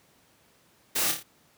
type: noise with echo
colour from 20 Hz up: white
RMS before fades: -27 dBFS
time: 0.95-1.12 s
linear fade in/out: 10 ms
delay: 28 ms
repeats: 4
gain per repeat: -5 dB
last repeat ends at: 1.232 s
effects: pink hiss -62 dBFS RMS until 1.57 s + high-pass 100 Hz 12 dB/octave